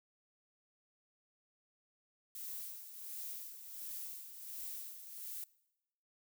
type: noise with tremolo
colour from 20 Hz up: violet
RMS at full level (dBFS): -44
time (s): 2.35-5.44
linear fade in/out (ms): 2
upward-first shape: sine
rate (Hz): 1.4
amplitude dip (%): 60
effects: noise-tail reverb RT60 0.9 s tail -22 dB re dry